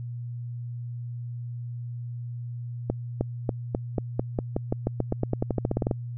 accelerating click train, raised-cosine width 2 ms, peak -11 dBFS, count 23, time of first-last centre 2.9-5.912 s, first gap 310 ms, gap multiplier 0.91, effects added 120 Hz sine -32 dBFS peak until 6.17 s

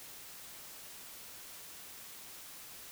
silence, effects white hiss -50 dBFS RMS until 2.91 s

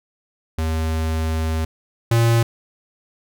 square tone pair in turn, 80 / 115.95 Hz, D#2 / A#2, +49 / -9 cents, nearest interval tritone, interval 642 cents, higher second, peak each -20 / -14 dBFS, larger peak second, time 0.58-1.65 / 2.11-2.43 s, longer first, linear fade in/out 5 ms, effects none

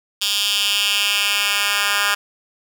10% pulse tone with high-pass filter sweep, 203.2 Hz, G#3, 38 cents flat, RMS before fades -19 dBFS, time 0.21-2.15 s, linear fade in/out 10 ms, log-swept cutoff 3600 to 1700 Hz, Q 2.5, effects none

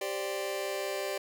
sawtooth chord, G suspended fourth, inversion none, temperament just, 392 / 522.7 / 588 Hz, G4 / C5 / D5, 0 / -2 / +2 cents, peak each -32 / -35 / -31 dBFS, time 0.01-1.18 s, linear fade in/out 5 ms, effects none

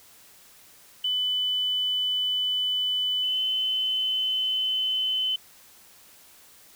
sine tone with pitch glide, 3000 to 3040 Hz, F#7 to F#7, +23 to +46 cents, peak -23 dBFS, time 1.04-5.36 s, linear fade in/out 5 ms, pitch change +23 cents, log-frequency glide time 3.21-3.4 s, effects white hiss -53 dBFS RMS until 6.75 s

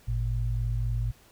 sine tone pair together, 51.27 / 115.1 Hz, G#1 / A#2, -22 / -22 cents, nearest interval octave + major second, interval 1400 cents, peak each -28 dBFS, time 0.07-1.12 s, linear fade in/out 20 ms, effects pink hiss -58 dBFS RMS until 1.31 s

